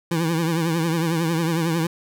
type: tone with vibrato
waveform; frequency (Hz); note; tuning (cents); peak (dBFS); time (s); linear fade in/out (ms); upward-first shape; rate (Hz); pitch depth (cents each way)
25% pulse; 164.9; E3; +1; -16; 0.11-1.87; 5; triangle; 11; 93
effects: none